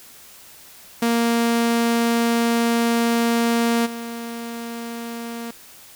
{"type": "tone with level steps", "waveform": "sawtooth", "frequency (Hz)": 233.1, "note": "A#3", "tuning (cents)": 0, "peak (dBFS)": [-13, -25], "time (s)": [1.02, 5.51], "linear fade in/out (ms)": 5, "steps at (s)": 3.85, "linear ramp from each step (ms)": 20, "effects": ["white hiss -45 dBFS RMS until 5.95 s"]}